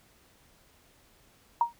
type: tone with exponential decay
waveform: sine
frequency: 940 Hz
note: A#5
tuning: 14 cents sharp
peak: -17 dBFS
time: 1.61-1.73 s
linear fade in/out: 2 ms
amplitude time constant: 26 ms
effects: pink hiss -62 dBFS RMS until 1.79 s